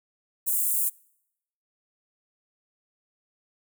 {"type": "high-pass noise", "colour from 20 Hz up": "white", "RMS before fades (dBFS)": -25, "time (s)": [0.46, 0.9], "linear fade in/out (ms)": 20, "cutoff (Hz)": 7800, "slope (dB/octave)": 48, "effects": ["noise-tail reverb RT60 0.8 s tail -26 dB re dry"]}